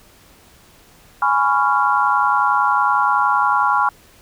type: chord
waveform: sine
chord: C# dominant seventh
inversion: second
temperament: just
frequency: 831.5 / 997.9 / 1108.7 / 1385.9 Hz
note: G#5 / B5 / C#6 / E#6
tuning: +2 / +18 / 0 / -14 cents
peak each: -19 dBFS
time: 1.22-3.89 s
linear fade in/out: 2 ms
effects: pink hiss -49 dBFS RMS until 4.21 s